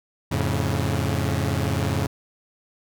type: chord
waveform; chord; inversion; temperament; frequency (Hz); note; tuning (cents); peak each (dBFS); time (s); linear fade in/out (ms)
sawtooth; F augmented; none; equal with one note detuned; 87.31 / 107.74 / 138.59; F2 / A2 / C#3; 0 / -36 / 0; -22; 0.31-2.07; 10
effects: none